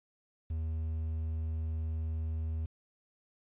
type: tone with quantisation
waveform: triangle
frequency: 79.8 Hz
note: D#2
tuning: 44 cents sharp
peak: -30 dBFS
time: 0.5-2.66 s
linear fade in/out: 5 ms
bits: 10
effects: resampled to 8000 Hz